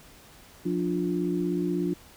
sine tone cluster, 177.6 / 294.8 / 351.1 Hz, F3 / D4 / F4, +29 / +7 / +9 cents, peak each -29 dBFS, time 0.65-1.94 s, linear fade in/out 10 ms, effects pink hiss -52 dBFS RMS until 2.16 s

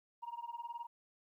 sine tone with tremolo, 943 Hz, A#5, 20 cents sharp, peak -36 dBFS, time 0.22-0.87 s, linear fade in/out 20 ms, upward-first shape triangle, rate 19 Hz, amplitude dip 100%, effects tanh soft clip ceiling -37 dBFS + 13-bit

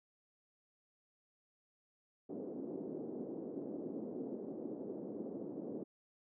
pink band-pass noise, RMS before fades -44 dBFS, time 2.29-5.84 s, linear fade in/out 10 ms, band 230 to 460 Hz, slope 24 dB/octave, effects none

